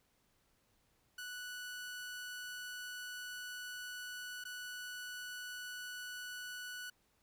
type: tone with dropouts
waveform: sawtooth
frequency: 1479 Hz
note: F#6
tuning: 1 cent flat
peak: -40 dBFS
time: 1.18-6.9 s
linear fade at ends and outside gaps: 5 ms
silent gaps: 4.44-4.451 s
effects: pink hiss -75 dBFS RMS until 7.22 s